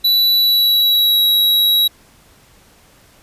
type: tone with pitch glide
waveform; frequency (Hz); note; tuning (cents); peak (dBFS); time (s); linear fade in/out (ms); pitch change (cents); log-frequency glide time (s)
square; 3952 to 3868; B7 to B7; 0 to -37; -11; 0.04-1.88; 10; -37; 0.33-1.22
effects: pink hiss -49 dBFS RMS until 3.22 s + resampled to 32000 Hz